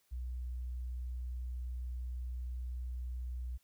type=tone; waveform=sine; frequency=61.74 Hz; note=B1; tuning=in tune; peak=-37 dBFS; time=0.11-3.58 s; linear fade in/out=20 ms; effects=white hiss -74 dBFS RMS until 3.63 s